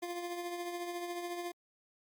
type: tone with tremolo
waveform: 25% pulse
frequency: 349.2 Hz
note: F4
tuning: in tune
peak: -32 dBFS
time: 0.02-1.52 s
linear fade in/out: 10 ms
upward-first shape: triangle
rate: 14 Hz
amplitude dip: 50%
effects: Opus 48 kbps